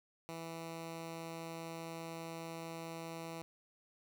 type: tone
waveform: 10% pulse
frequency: 164.81 Hz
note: E3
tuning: in tune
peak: -35 dBFS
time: 0.29-3.42 s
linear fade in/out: 0 ms
effects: none